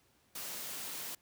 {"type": "high-pass noise", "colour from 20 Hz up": "white", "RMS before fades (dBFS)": -42, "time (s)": [0.35, 1.15], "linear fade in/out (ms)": 5, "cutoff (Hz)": 110, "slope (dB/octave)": 24, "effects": ["pink hiss -70 dBFS RMS until 1.21 s", "high-pass 60 Hz 12 dB/octave"]}